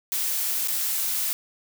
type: noise with dropouts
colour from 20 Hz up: blue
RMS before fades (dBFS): -26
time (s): 0.12-1.33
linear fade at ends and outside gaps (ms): 0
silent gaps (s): 0.675-0.683
effects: none